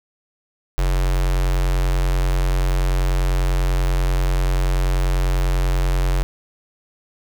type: tone with notch filter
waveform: square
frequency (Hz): 45.13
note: F#1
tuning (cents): -42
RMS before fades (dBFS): -18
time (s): 0.78-6.23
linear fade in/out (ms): 0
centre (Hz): 230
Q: 1.8
effects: none